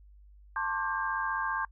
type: tone cluster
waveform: sine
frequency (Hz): 893 / 1066 / 1161 / 1594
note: A5 / C6 / D6 / G6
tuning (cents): +25 / +32 / -20 / +28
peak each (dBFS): -35 / -34 / -37 / -33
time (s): 0.56-1.65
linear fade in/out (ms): 2
effects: noise-tail reverb RT60 0.1 s tail -25 dB re dry + added 50 Hz sine -52 dBFS peak until 1.71 s